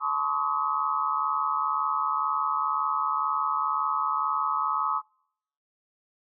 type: tone cluster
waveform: sine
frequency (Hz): 865 / 1040 / 1122 / 1267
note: A5 / C6 / C#6 / D#6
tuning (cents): -30 / -11 / +21 / +31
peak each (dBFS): -33 / -32 / -29 / -27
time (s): 0-5.02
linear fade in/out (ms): 50
effects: noise-tail reverb RT60 0.7 s tail -26 dB re dry